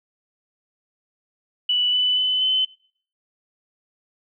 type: tone with pitch steps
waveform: sine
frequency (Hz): 2962 / 2990 / 3017 / 3045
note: F#7 / F#7 / F#7 / F#7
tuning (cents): +1 / +17 / +33 / +49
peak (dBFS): -17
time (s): 1.69-2.65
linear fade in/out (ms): 5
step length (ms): 240
effects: noise-tail reverb RT60 0.5 s tail -21 dB re dry